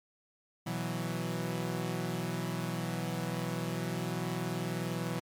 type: chord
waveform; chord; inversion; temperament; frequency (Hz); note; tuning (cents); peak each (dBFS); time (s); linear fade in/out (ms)
sawtooth; B suspended fourth; none; equal; 123.47 / 164.81 / 185; B2 / E3 / F#3; 0 / 0 / 0; -34 / -32 / -34; 0.66-5.2; 10
effects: MP3 96 kbps